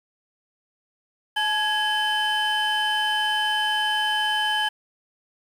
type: tone cluster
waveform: triangle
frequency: 858 / 1666 / 3057 Hz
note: A5 / G#6 / G7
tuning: -44 / +5 / -44 cents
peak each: -23 dBFS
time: 1.36-4.69 s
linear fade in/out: 10 ms
effects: tanh soft clip ceiling -12 dBFS + 8-bit